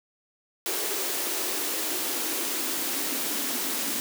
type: noise with high-pass filter sweep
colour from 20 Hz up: white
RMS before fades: -29 dBFS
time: 0.66-4 s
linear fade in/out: 0 ms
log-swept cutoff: 380 to 250 Hz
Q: 4.6
effects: none